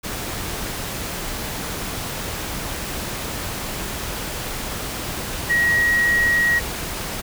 sine tone in noise, 1900 Hz, A#6, 33 cents sharp, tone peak -15 dBFS, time 5.49-6.6 s, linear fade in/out 20 ms, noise pink, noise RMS -28 dBFS, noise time 0.03-7.22 s, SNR +10 dB, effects none

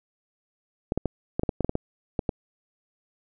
clicks, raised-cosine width 2 ms, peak -11 dBFS, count 12, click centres 0.921 / 0.976 / 1.057 / 1.395 / 1.434 / 1.492 / 1.607 / 1.646 / 1.694 / 1.754 / 2.192 / 2.292 s, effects none

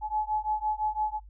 sine beating tone pair, 852 / 857.9 Hz, G#5 / A5, +44 / -44 cents, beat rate 5.9 Hz, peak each -30 dBFS, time 0.01-1.2 s, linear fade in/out 50 ms, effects noise-tail reverb RT60 0.1 s tail -18 dB re dry + added 50 Hz sine -46 dBFS peak until 1.29 s

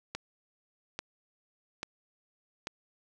click train, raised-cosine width 0.2 ms, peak -18 dBFS, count 4, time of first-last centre 0.15-2.671 s, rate 1.19 Hz, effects none

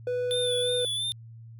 triangle tone, 494.3 Hz, B4, 1 cent sharp, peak -24 dBFS, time 0.07-0.85 s, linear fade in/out 2 ms
square tone with vibrato, 3520 Hz, A7, in tune, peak -28 dBFS, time 0.31-1.12 s, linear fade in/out 0 ms, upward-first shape sine, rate 2.9 Hz, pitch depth 46 cents each way
effects added 114 Hz sine -43 dBFS peak until 1.59 s

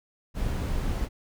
brown noise, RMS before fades -28 dBFS, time 0.34-1.09 s, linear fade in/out 50 ms, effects none

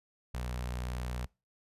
sawtooth tone with notch filter, 61.4 Hz, B1, 9 cents flat, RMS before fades -37 dBFS, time 0.34-1.26 s, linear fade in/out 5 ms, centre 320 Hz, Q 1.3, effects noise-tail reverb RT60 0.3 s tail -25 dB re dry + resampled to 32000 Hz

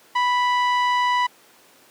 sawtooth tone with low-pass filter, 987 Hz, B5, 1 cent flat, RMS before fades -20 dBFS, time 0.15-1.27 s, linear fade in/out 10 ms, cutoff 2800 Hz, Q 0.7, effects pink hiss -52 dBFS RMS until 1.9 s + high-pass 300 Hz 12 dB/octave

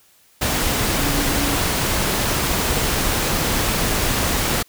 sine tone in noise, 284.9 Hz, C#4, 48 cents sharp, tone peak -25 dBFS, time 0.98-1.57 s, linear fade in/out 10 ms, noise pink, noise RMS -20 dBFS, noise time 0.41-4.63 s, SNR -8 dB, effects white hiss -55 dBFS RMS until 4.68 s

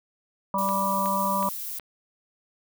harmonic tone, 195.3 Hz, G3, 6 cents flat, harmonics 1 / 3 / 5 / 6, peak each -30 / -31 / -25 / -30 dBFS, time 0.54-1.49 s, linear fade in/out 2 ms
violet noise, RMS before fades -34 dBFS, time 0.58-1.79 s, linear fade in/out 5 ms
click train, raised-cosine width 0.3 ms, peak -22 dBFS, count 4, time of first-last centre 0.69-1.797 s, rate 2.71 Hz
effects none

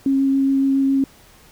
sine tone with vibrato, 271.6 Hz, C#4, 35 cents flat, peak -14 dBFS, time 0.06-1.04 s, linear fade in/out 2 ms, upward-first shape sine, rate 7.2 Hz, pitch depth 8 cents each way, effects pink hiss -49 dBFS RMS until 1.51 s

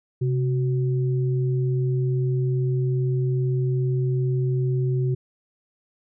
sine tone pair together, 131.13 / 370.9 Hz, C3 / F#4, +4 / +4 cents, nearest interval octave + tritone, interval 1800 cents, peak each -20 / -29 dBFS, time 0.21-5.15 s, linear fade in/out 10 ms, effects none

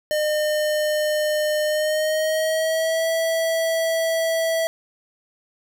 square tone with pitch glide, 607 to 654.3 Hz, D#5 to E5, -43 to -13 cents, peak -20 dBFS, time 0.11-4.67 s, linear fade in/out 0 ms, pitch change +130 cents, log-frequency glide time 1.64-3.08 s, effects none

